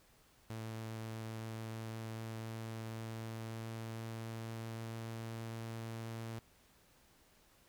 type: tone with pitch glide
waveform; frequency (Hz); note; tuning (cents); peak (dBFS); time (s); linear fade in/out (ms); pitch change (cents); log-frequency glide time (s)
sawtooth; 111.5 to 113.65; A2 to A#2; +23 to -43; -38; 0.5-6.39; 0; +34; 1.14-5.41
effects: pink hiss -67 dBFS RMS until 7.68 s